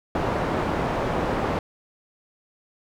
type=low-pass noise; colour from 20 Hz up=white; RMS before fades=-25 dBFS; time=0.15-1.59 s; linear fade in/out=2 ms; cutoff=800 Hz; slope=12 dB/octave; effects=none